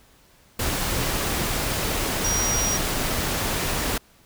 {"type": "tone in noise", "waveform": "sine", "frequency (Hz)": 5730, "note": "F8", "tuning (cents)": 44, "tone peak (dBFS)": -23, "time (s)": [2.24, 2.77], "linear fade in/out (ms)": 5, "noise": "pink", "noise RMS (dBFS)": -25, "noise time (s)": [0.59, 3.98], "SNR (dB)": -1, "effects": ["pink hiss -56 dBFS RMS until 4.25 s"]}